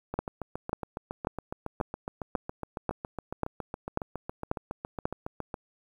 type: two click trains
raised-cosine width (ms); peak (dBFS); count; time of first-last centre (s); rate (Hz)
1; -13 / -20; 10 / 40; 0.19-5.055 / 0.14-5.542; 1.85 / 7.22
effects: 9-bit